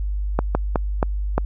slowing click train, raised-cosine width 1 ms, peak -4 dBFS, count 5, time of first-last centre 0.39-1.38 s, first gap 160 ms, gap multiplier 1.3, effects added 50 Hz sine -21 dBFS peak until 1.45 s

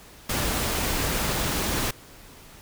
pink noise, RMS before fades -26 dBFS, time 0.29-1.91 s, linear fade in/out 5 ms, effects pink hiss -48 dBFS RMS until 2.61 s

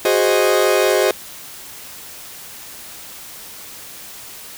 40% pulse chord, Ab dominant seventh, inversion third, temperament equal, 370 / 415.3 / 523.3 / 622.3 Hz, Gb4 / Ab4 / C5 / Eb5, 0 / 0 / 0 / 0 cents, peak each -18 dBFS, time 0.05-1.11 s, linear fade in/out 2 ms, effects white hiss -36 dBFS RMS until 4.57 s

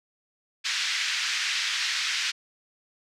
pink band-pass noise, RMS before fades -28 dBFS, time 0.64-2.32 s, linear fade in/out 20 ms, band 1700 to 5900 Hz, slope 24 dB/octave, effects none

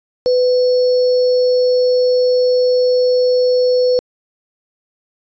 sine tone with sample-and-hold, 500 Hz, B4, 21 cents sharp, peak -10 dBFS, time 0.26-3.99 s, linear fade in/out 0 ms, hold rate 4900 Hz, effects resampled to 16000 Hz

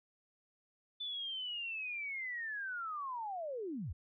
sine linear sweep, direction down, 3520 to 58 Hz, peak -38 dBFS, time 1-3.93 s, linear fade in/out 10 ms, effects none

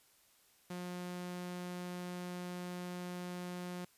sawtooth tone, 178.6 Hz, F3, 39 cents sharp, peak -37 dBFS, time 0.7-3.85 s, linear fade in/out 5 ms, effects white hiss -68 dBFS RMS until 3.97 s + resampled to 32000 Hz

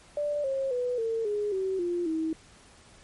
sine tone with pitch steps, 587.3 / 538.6 / 493.9 / 452.9 / 415.3 / 380.8 / 349.2 / 320.2 Hz, D5 / C#5 / B4 / A#4 / G#4 / F#4 / F4 / D#4, 0 / -50 / 0 / -50 / 0 / +50 / 0 / +50 cents, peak -26 dBFS, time 0.17-2.33 s, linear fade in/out 2 ms, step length 270 ms, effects pink hiss -55 dBFS RMS until 3.03 s + MP3 48 kbps

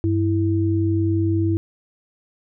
sine tone pair together, 97.69 / 328.6 Hz, G2 / E4, -5 / -5 cents, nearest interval octave + major sixth, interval 2100 cents, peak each -19 / -20 dBFS, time 0.04-1.57 s, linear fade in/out 0 ms, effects none

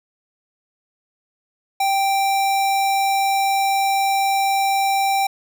square tone, 784 Hz, G5, in tune, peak -17 dBFS, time 1.8-5.27 s, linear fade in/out 5 ms, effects none

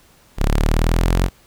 sawtooth linear sweep, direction up, 34.03 to 46 Hz, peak -10 dBFS, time 0.37-1.3 s, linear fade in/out 50 ms, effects pink hiss -52 dBFS RMS until 1.46 s

